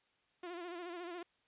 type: tone with vibrato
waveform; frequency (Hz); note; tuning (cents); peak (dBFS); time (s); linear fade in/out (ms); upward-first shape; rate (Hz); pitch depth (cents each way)
sawtooth; 349.2; F4; 0; -39; 0.43-1.23; 5; sine; 14; 71
effects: white hiss -75 dBFS RMS until 1.47 s + resampled to 8000 Hz